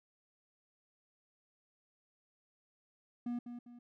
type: tone with echo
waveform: triangle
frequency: 240.8 Hz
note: B3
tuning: 44 cents flat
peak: -33 dBFS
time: 3.26-3.39 s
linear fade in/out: 5 ms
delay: 200 ms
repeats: 2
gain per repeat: -8 dB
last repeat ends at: 3.79 s
effects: none